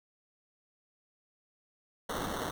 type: noise with sample-and-hold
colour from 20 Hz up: white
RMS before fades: -36 dBFS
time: 2.09-2.51 s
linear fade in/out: 5 ms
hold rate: 2450 Hz
effects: none